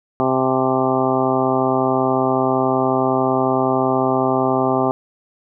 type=harmonic tone with a mistuned harmonic; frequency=130.81 Hz; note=C3; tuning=in tune; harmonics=1 / 2 / 3 / 4 / 5 / 6 / 7 / 8 / 9; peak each=-27 / -21 / -21 / -26 / -22 / -23 / -26 / -27 / -26 dBFS; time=0.2-4.91 s; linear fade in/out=0 ms; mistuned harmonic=7; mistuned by=-70 cents; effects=none